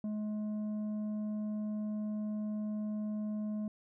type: tone with tanh clipping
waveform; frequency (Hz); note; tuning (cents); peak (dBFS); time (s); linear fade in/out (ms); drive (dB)
sine; 212; G#3; +36; -35; 0.04-3.68; 2; 6
effects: none